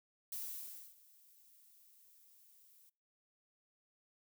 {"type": "noise with ADSR envelope", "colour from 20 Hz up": "violet", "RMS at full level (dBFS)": -42, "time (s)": [0.32, 2.9], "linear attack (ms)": 4, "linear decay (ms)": 620, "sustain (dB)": -23, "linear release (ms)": 11, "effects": ["noise-tail reverb RT60 0.4 s tail -25 dB re dry"]}